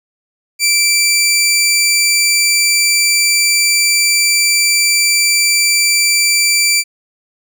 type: tone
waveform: 15% pulse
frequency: 2340 Hz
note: D7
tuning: 7 cents flat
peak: -3 dBFS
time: 0.59-6.84 s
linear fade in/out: 50 ms
effects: none